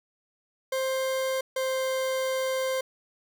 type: tone pair in turn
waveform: 40% pulse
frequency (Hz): 526 / 523.8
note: C5 / C5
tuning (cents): +9 / +2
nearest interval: unison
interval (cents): 7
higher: first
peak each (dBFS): -25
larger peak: neither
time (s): 0.72-1.41 / 1.56-2.81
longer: second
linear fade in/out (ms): 5
effects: none